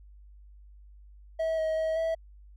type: tone with pitch steps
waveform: triangle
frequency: 646 / 635 / 639 / 652 Hz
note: E5 / D#5 / D#5 / E5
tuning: -35 / +35 / +46 / -19 cents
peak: -24 dBFS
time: 1.39-2.15 s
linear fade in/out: 10 ms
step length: 190 ms
effects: added 50 Hz sine -49 dBFS peak until 2.56 s